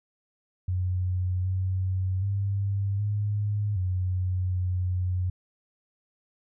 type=tone with pitch steps; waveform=sine; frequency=91.4 / 93.6 / 99.3 / 103.6 / 91.9 / 91.1 Hz; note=F#2 / F#2 / G2 / G#2 / F#2 / F#2; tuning=-21 / +20 / +23 / -4 / -11 / -26 cents; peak=-24 dBFS; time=0.68-5.3 s; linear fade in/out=5 ms; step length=770 ms; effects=none

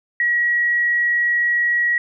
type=tone; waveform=sine; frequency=1913 Hz; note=A#6; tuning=44 cents sharp; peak=-15 dBFS; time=0.2-1.98 s; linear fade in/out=2 ms; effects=none

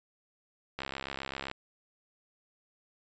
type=click train; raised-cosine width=0.3 ms; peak=-20 dBFS; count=50; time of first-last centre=0.79-1.514 s; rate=67.7 Hz; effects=resampled to 16000 Hz

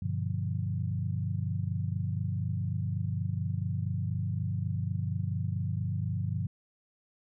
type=chord; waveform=sine; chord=G dominant seventh; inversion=none; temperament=equal with one note detuned; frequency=98 / 122.12 / 146.83 / 174.61 Hz; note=G2 / B2 / D3 / F3; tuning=0 / -19 / 0 / 0 cents; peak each=-32 / -35 / -36 / -37 dBFS; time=0.02-6.47 s; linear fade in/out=5 ms; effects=none

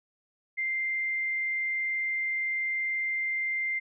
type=tone; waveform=sine; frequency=2093 Hz; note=C7; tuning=in tune; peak=-27 dBFS; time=0.57-3.8 s; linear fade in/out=20 ms; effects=none

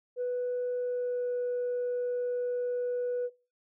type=tone with pitch glide; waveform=sine; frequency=493.9 to 491.1 Hz; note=B4 to B4; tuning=0 to -10 cents; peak=-27 dBFS; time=0.16-3.3 s; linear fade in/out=50 ms; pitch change=-10 cents; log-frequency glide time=0.76-1.33 s; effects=noise-tail reverb RT60 0.3 s tail -19 dB re dry + tanh soft clip ceiling -26 dBFS

